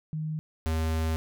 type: tone pair in turn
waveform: sine / square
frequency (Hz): 155.56 / 80.2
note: D#3 / E2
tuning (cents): 0 / -47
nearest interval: major seventh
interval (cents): 1147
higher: first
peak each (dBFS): -29 / -26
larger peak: second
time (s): 0.13-0.39 / 0.66-1.16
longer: second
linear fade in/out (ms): 0
effects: none